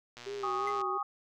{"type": "click train", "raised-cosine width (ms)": 0.2, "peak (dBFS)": -29, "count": 79, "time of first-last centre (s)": [0.17, 0.815], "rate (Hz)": 121}
{"type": "tone with vibrato", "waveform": "sine", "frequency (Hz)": 390.8, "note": "G4", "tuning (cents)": -5, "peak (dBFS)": -36, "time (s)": [0.26, 0.98], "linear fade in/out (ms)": 10, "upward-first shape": "sine", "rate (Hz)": 2.8, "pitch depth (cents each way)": 76}
{"type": "chord", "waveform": "sine", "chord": "Ab suspended fourth", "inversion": "none", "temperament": "equal with one note detuned", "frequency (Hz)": [809.3, 1108.7, 1244.5], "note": ["Ab5", "Db6", "Eb6"], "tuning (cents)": [-45, 0, 0], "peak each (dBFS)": [-37, -37, -33], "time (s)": [0.43, 1.03], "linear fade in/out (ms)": 5}
{"type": "tone with exponential decay", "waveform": "triangle", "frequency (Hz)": 2056, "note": "C7", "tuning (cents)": -31, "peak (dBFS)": -33, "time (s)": [0.67, 0.77], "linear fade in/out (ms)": 5, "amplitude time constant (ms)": 21}
{"effects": []}